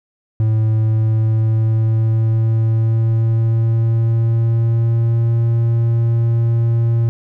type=tone with pitch glide; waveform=triangle; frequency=110 to 115.94 Hz; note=A2 to A#2; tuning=0 to -9 cents; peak=-10 dBFS; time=0.4-7.09 s; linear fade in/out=0 ms; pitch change=+91 cents; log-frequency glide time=0.75-5.39 s; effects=none